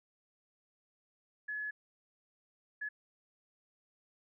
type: tone bursts at uneven times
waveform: sine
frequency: 1702 Hz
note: G#6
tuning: 42 cents sharp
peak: -36 dBFS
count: 2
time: 1.48-1.71 / 2.81-2.89 s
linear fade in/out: 10 ms
effects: none